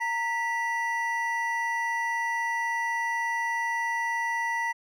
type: tone pair together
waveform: triangle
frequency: 924.1 / 1958 Hz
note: A#5 / B6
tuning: -15 / -15 cents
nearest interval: octave + minor second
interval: 1300 cents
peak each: -27 dBFS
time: 0-4.73 s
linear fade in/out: 20 ms
effects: none